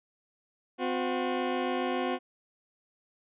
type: tone pair together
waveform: 20% pulse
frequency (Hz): 256.6 / 361.3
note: C4 / F#4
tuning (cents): -34 / -41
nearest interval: tritone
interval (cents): 593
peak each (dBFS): -26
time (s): 0.78-2.19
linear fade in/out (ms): 50
effects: resampled to 8000 Hz